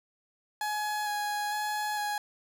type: tone with vibrato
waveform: 30% pulse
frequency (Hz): 837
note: G#5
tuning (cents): +13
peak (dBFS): -27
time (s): 0.61-2.18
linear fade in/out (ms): 2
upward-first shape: square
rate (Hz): 1.1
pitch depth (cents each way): 13
effects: none